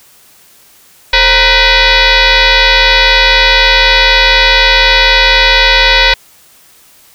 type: tone with frequency modulation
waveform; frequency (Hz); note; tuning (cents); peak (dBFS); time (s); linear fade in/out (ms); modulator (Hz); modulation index
sine; 940; A#5; +14; -4; 1.13-6.14; 5; 491; 7.3
effects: white hiss -43 dBFS RMS until 7.14 s